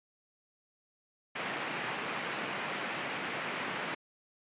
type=band-pass noise; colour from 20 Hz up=white; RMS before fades=-37 dBFS; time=1.35-3.95 s; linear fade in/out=10 ms; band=140 to 2600 Hz; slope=24 dB/octave; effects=resampled to 8000 Hz